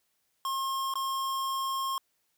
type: tone with dropouts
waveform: square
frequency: 1073 Hz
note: C6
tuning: 43 cents sharp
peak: -30 dBFS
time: 0.45-1.98 s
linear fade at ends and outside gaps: 1 ms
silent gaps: 0.939-0.955 s
effects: white hiss -75 dBFS RMS until 2.37 s